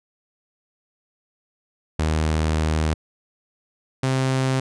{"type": "tone pair in turn", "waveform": "sawtooth", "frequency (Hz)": [78.3, 131.68], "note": ["D#2", "C3"], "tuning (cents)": [11, 11], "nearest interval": "major sixth", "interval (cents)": 900, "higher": "second", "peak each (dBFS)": -15, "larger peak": "neither", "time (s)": [[1.99, 2.94], [4.03, 4.6]], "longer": "first", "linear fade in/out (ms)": 5, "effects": ["resampled to 22050 Hz"]}